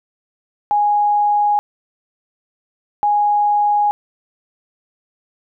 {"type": "tone pair in turn", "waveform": "sine", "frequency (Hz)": [828, 828], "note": ["G#5", "G#5"], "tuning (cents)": [-5, -5], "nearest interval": "unison", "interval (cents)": 0, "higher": "neither", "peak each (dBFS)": [-12, -12], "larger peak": "neither", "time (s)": [[0.71, 1.59], [3.03, 3.91]], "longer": "neither", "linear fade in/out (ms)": 0, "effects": []}